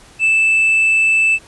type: tone with hard clipping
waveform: sine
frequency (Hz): 2637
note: E7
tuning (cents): 0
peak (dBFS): -11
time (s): 0.19-1.39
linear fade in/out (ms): 50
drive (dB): 2
effects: pink hiss -44 dBFS RMS until 1.47 s + resampled to 24000 Hz